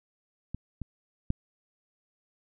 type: clicks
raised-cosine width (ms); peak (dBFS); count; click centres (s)
5; -22 / -23 / -14; 3; 0.546 / 0.817 / 1.304
effects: none